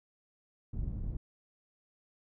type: low-pass noise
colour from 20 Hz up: pink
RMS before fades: -36 dBFS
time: 0.73-1.17 s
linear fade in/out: 5 ms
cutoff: 150 Hz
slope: 12 dB/octave
effects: none